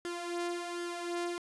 sawtooth tone with flanger, 347.3 Hz, F4, 10 cents flat, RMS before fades -37 dBFS, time 0.05-1.38 s, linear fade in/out 0 ms, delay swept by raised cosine 0.6 to 2.9 ms, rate 1.3 Hz, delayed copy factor +0.6, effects resampled to 24000 Hz

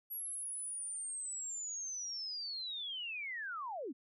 sine linear sweep, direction down, 11510 to 220 Hz, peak -39 dBFS, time 0.1-3.93 s, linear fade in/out 20 ms, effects none

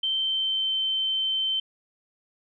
sine tone with pitch glide, 3114 to 3094 Hz, G7 to G7, -12 to -23 cents, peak -23 dBFS, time 0.03-1.6 s, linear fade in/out 5 ms, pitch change -11 cents, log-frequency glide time 0.16-0.74 s, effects none

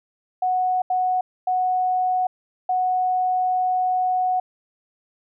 sine tone bursts at uneven times, 737 Hz, F#5, 7 cents flat, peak -18 dBFS, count 4, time 0.42-0.82 / 0.9-1.21 / 1.47-2.27 / 2.69-4.4 s, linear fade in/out 5 ms, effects none

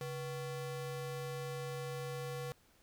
square ring-modulated tone, 312.2 Hz, D#4, 6 cents sharp, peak -37 dBFS, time 0.01-2.52 s, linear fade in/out 0 ms, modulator 174 Hz, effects pink hiss -68 dBFS RMS until 2.82 s

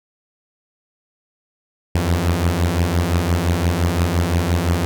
sawtooth beating tone pair, 82.41 / 88.21 Hz, E2 / F2, 0 / +18 cents, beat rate 5.8 Hz, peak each -16 / -14 dBFS, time 1.95-4.85 s, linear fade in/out 0 ms, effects none

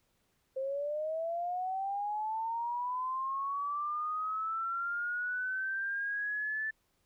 sine linear sweep, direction up, 523.3 to 1760 Hz, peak -32 dBFS, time 0.56-6.71 s, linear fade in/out 10 ms, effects pink hiss -75 dBFS RMS until 7.05 s

